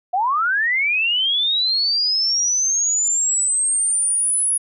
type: linear sweep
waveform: sine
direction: up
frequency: 693 to 10470 Hz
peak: -16 dBFS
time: 0.13-4.58 s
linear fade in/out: 10 ms
effects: none